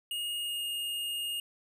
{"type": "tone with pitch glide", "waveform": "square", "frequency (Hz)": [2859, 2843], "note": ["F7", "F7"], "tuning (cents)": [40, 30], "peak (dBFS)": -33, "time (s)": [0.11, 1.4], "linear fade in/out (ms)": 2, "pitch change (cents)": -10, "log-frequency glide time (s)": [0.38, 0.64], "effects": []}